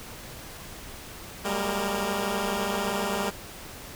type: tone cluster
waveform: 10% pulse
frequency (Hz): 189.6 / 201.5 / 229.2 / 466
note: F#3 / G3 / A#3 / A#4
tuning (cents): +43 / +48 / -29 / -1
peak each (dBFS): -27 / -20 / -26 / -27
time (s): 1.44-3.31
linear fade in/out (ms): 20
effects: pink hiss -42 dBFS RMS until 3.95 s